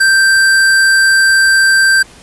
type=tone; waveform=square; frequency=1568 Hz; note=G6; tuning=in tune; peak=-7 dBFS; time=0-2.03 s; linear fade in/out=10 ms; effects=pink hiss -39 dBFS RMS until 2.22 s + resampled to 24000 Hz